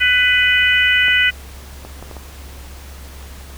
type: harmonic tone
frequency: 497.7 Hz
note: B4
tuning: 13 cents sharp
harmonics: 3 / 4 / 5 / 6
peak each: -17 / -15 / -18 / -18 dBFS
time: 0-1.31 s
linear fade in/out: 20 ms
type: clicks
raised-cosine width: 1 ms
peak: -19 dBFS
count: 5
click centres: 1.083 / 1.85 / 2.026 / 2.113 / 2.167 s
effects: added 68 Hz sine -34 dBFS peak until 3.57 s + pink hiss -40 dBFS RMS until 3.57 s